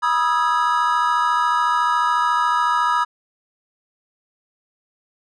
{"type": "chord", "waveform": "triangle", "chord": "E major seventh", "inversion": "second", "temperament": "equal with one note detuned", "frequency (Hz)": [971.4, 1244.5, 1318.5, 1661.2], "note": ["B5", "D#6", "E6", "G#6"], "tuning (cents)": [-29, 0, 0, 0], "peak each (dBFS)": [-18, -18, -23, -24], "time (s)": [0.02, 3.05], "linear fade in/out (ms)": 20, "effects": ["resampled to 24000 Hz"]}